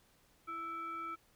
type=tone with frequency modulation; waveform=sine; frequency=1318.5 Hz; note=E6; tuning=in tune; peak=-39 dBFS; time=0.47-1.16 s; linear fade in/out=20 ms; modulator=987 Hz; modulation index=0.53; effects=pink hiss -69 dBFS RMS until 1.35 s